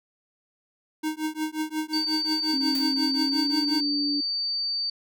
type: tone with tremolo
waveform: square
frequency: 311.1 Hz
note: D#4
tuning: in tune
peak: -24 dBFS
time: 1.03-3.81 s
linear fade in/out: 10 ms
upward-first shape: triangle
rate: 5.6 Hz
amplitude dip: 100%
type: tone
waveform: sine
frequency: 4601 Hz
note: D8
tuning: 36 cents flat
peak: -25 dBFS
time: 1.93-4.9 s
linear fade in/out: 5 ms
type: tone with pitch glide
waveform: sine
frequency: 270.2 to 289.6 Hz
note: C#4 to D4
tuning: -44 to -24 cents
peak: -26 dBFS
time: 2.53-4.21 s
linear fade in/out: 10 ms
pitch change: +120 cents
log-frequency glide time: 3.2-3.57 s
type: noise with exponential decay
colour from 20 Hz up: white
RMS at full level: -34 dBFS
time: 2.75-2.97 s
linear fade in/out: 1 ms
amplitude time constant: 47 ms
effects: none